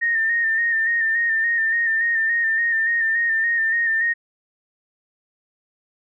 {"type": "tone with vibrato", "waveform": "sine", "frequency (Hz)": 1828, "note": "A#6", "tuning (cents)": -34, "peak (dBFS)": -17, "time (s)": [0.01, 4.14], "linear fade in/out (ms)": 20, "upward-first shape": "square", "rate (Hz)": 3.5, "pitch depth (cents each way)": 32, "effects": []}